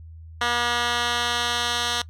10% pulse tone with band-pass filter sweep, 239.8 Hz, A#3, 49 cents sharp, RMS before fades -24 dBFS, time 0.41-2.02 s, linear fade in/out 5 ms, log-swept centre 2300 to 3800 Hz, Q 1.1, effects noise-tail reverb RT60 0.1 s tail -21 dB re dry + added 81 Hz sine -39 dBFS peak until 2.09 s

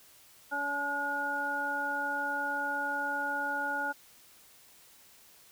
harmonic tone with a mistuned harmonic, 284.8 Hz, C#4, 47 cents sharp, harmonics 1 / 2 / 3 / 5, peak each -43 / -41 / -35 / -32 dBFS, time 0.51-3.93 s, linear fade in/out 20 ms, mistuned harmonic 5, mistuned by +20 cents, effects white hiss -58 dBFS RMS until 5.51 s

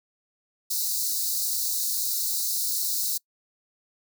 white high-pass noise, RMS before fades -27 dBFS, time 0.7-3.18 s, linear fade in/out 10 ms, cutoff 3900 Hz, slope 96 dB/octave, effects noise-tail reverb RT60 0.1 s tail -25 dB re dry

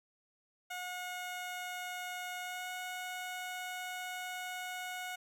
15% pulse tone with pitch glide, 724 to 730.7 Hz, F#5 to F#5, -38 to -22 cents, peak -33 dBFS, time 0.7-5.16 s, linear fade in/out 10 ms, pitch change +16 cents, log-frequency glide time 2.41-2.71 s, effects none

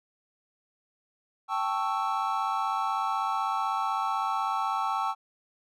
triangle chord, A dominant seventh, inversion third, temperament equal, 784 / 880 / 1108.7 / 1318.5 Hz, G5 / A5 / C#6 / E6, 0 / 0 / 0 / 0 cents, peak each -30 dBFS, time 1.48-5.15 s, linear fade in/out 50 ms, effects none

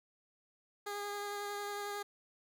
15% pulse tone with vibrato, 408.6 Hz, G#4, 28 cents flat, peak -32 dBFS, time 0.86-2.03 s, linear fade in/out 10 ms, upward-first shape sine, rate 11 Hz, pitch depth 12 cents each way, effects none

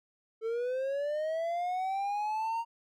triangle linear sweep, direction up, 440 to 932.3 Hz, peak -28 dBFS, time 0.41-2.65 s, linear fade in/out 50 ms, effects none

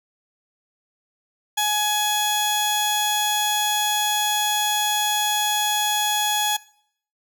sawtooth tone pair together, 840 / 3360 Hz, G#5 / G#7, +19 / +19 cents, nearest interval 2 octaves, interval 2400 cents, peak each -18 dBFS, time 1.57-6.57 s, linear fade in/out 10 ms, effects noise-tail reverb RT60 0.6 s tail -20 dB re dry

